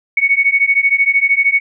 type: beating tone pair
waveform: sine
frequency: 2217 / 2230 Hz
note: C#7 / C#7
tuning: 0 / +10 cents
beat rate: 13 Hz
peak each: -13 dBFS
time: 0.17-1.6 s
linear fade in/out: 5 ms
effects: none